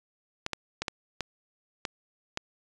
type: clicks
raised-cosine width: 0.2 ms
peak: -13 dBFS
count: 7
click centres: 0.464 / 0.533 / 0.82 / 0.882 / 1.207 / 1.852 / 2.374 s
effects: resampled to 22050 Hz